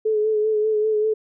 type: tone with vibrato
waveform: sine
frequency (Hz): 430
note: A4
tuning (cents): -40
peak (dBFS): -17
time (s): 0.05-1.14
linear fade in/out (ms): 10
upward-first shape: sine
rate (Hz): 5.1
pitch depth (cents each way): 32
effects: none